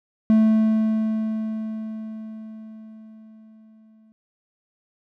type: tone with exponential decay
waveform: triangle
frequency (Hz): 219.1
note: A3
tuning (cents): -7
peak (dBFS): -10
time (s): 0.3-4.12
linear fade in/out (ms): 0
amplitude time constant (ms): 830
effects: none

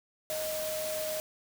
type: tone in noise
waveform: sine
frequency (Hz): 622.3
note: D#5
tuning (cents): 0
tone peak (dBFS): -33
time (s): 0.3-1.2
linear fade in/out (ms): 0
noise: white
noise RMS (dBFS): -38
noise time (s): 0.3-1.2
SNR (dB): +2
effects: none

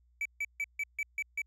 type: tone bursts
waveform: triangle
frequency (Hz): 2300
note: D7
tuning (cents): -37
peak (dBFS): -29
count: 7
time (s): 0.21-1.418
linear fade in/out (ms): 2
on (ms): 44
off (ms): 150
effects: added 60 Hz sine -64 dBFS peak until 1.46 s

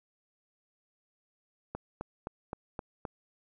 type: click train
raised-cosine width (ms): 1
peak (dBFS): -22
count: 6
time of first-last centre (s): 1.75-3.052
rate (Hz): 3.84
effects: none

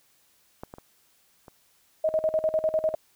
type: clicks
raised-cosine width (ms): 1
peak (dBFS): -22 / -26 / -30 / -31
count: 4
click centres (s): 0.635 / 0.739 / 0.784 / 1.482
type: tone with tremolo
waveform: sine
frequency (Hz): 630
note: D#5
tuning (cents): +21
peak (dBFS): -20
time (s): 2.04-2.95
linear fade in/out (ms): 5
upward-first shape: square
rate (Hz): 10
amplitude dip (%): 80
effects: white hiss -64 dBFS RMS until 3.15 s

